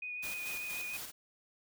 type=tone with vibrato; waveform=sine; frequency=2474 Hz; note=D#7; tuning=10 cents flat; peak=-38 dBFS; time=0.02-0.97 s; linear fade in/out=5 ms; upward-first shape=sine; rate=6.8 Hz; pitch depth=15 cents each way
type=noise with tremolo; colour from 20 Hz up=white; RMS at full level=-43 dBFS; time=0.22-1.12 s; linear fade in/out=20 ms; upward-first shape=square; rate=4.2 Hz; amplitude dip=40%
effects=none